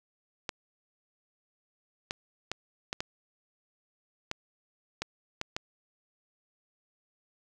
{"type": "clicks", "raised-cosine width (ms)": 0.2, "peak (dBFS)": -15, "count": 9, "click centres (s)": [0.492, 2.109, 2.516, 2.929, 3.005, 4.314, 5.02, 5.414, 5.565], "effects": []}